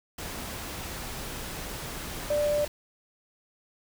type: tone in noise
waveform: sine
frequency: 590 Hz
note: D5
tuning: 8 cents sharp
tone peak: -23 dBFS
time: 2.3-2.65 s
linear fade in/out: 5 ms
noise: pink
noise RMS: -37 dBFS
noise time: 0.18-2.68 s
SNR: +11 dB
effects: none